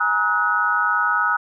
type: tone cluster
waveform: sine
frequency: 829 / 948 / 1276 / 1473 Hz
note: G#5 / A#5 / D#6 / F#6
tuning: -3 / +29 / +43 / -8 cents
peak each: -28 / -26 / -20 / -20 dBFS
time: 0-1.37 s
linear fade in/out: 10 ms
effects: none